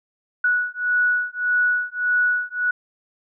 sine beating tone pair, 1469 / 1470.7 Hz, F#6 / F#6, -13 / -11 cents, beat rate 1.7 Hz, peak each -21 dBFS, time 0.44-2.71 s, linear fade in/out 5 ms, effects none

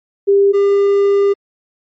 sine / triangle tone pair in turn, 398.4 / 400.3 Hz, G4 / G4, +28 / +36 cents, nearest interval unison, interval 8 cents, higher second, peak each -7 dBFS, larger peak neither, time 0.27-0.53 / 0.53-1.34 s, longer second, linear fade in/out 20 ms, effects MP3 32 kbps

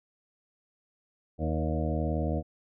harmonic tone with a mistuned harmonic, 78.7 Hz, D#2, 20 cents sharp, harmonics 1 / 2 / 3 / 4 / 6 / 7 / 8 / 9, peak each -30 / -33 / -35 / -36 / -38 / -38 / -39 / -40 dBFS, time 1.38-2.43 s, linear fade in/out 50 ms, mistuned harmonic 8, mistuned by -18 cents, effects none

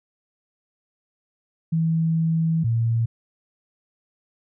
sine tone pair in turn, 162.8 / 115.12 Hz, E3 / A#2, -21 / -21 cents, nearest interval tritone, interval 600 cents, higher first, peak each -18 dBFS, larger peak neither, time 1.72-2.64 / 2.64-3.06 s, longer first, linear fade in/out 10 ms, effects none

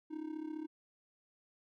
triangle tone with amplitude modulation, 311.1 Hz, D#4, in tune, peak -34 dBFS, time 0.1-0.67 s, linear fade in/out 20 ms, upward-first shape sine, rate 34.8 Hz, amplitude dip 80%, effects none

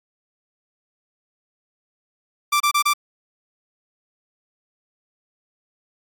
sawtooth tone bursts, 1174.7 Hz, D6, in tune, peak -12 dBFS, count 4, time 2.52-2.936 s, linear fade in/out 10 ms, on 83 ms, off 28 ms, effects AAC 64 kbps

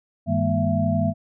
sine tone cluster, 98 / 157.7 / 204.1 / 235.5 / 669 Hz, G2 / D#3 / G#3 / A#3 / E5, 0 / +24 / -30 / +18 / +25 cents, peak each -25 dBFS, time 0.26-1.14 s, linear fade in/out 50 ms, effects none

